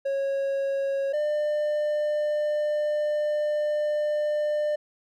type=tone pair in turn; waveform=triangle; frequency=549 / 598.8 Hz; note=C#5 / D5; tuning=-17 / +33 cents; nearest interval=major second; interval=150 cents; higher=second; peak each=-22 / -21 dBFS; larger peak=second; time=0.05-1.13 / 1.13-4.76 s; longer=second; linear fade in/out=10 ms; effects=none